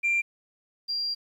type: tone pair in turn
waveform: sine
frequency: 2374 / 4761 Hz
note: D7 / D8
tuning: +18 / +23 cents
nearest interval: octave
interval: 1205 cents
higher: second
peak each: -20 / -26 dBFS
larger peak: first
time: 0.03-0.22 / 0.88-1.15 s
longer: second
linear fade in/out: 20 ms
effects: tanh soft clip ceiling -19 dBFS + 10-bit